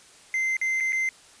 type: tone with dropouts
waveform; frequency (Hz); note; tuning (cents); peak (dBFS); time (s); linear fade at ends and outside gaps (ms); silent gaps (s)
triangle; 2077; C7; -13; -21; 0.34-1.09; 1; 0.568-0.614 / 0.802-0.806 / 0.923-0.929
effects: white hiss -52 dBFS RMS until 1.4 s + resampled to 22050 Hz